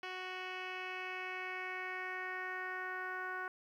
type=tone with low-pass filter sweep; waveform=10% pulse; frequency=369.8 Hz; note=F#4; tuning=1 cent flat; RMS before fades=-42 dBFS; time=0.03-3.48 s; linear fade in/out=2 ms; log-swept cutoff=3300 to 1500 Hz; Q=3.1; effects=12-bit